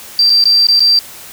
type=tone with dropouts; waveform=sine; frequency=4699 Hz; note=D8; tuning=in tune; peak=-6 dBFS; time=0.19-0.99 s; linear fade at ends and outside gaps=1 ms; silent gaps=0.297-0.301 / 0.44-0.455 / 0.669-0.686 / 0.795-0.804 s; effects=white hiss -33 dBFS RMS until 1.32 s